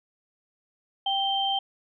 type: tone pair together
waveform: sine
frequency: 784 / 3136 Hz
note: G5 / G7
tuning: 0 / 0 cents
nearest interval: 2 octaves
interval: 2400 cents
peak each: -26 dBFS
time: 1.06-1.59 s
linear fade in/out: 5 ms
effects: none